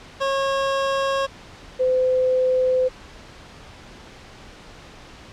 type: tone pair in turn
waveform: 25% pulse / sine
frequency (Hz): 545 / 511.8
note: C#5 / C5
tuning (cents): -29 / -38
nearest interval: minor second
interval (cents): 109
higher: first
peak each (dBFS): -16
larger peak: neither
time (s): 0.2-1.27 / 1.79-2.89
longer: second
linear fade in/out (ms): 20
effects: pink hiss -43 dBFS RMS until 5.32 s + low-pass 5000 Hz 12 dB/octave